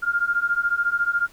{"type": "beating tone pair", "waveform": "sine", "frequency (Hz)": [1396.9, 1410.9], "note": ["F6", "F6"], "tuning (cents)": [0, 17], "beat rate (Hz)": 14, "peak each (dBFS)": [-23, -22], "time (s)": [0.02, 1.28], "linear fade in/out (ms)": 20, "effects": ["pink hiss -52 dBFS RMS until 1.32 s"]}